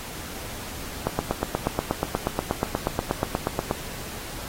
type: click train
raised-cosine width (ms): 1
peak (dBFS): -8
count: 23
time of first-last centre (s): 1.07-3.711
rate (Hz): 8.33
effects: pink hiss -37 dBFS RMS until 4.48 s + AAC 48 kbps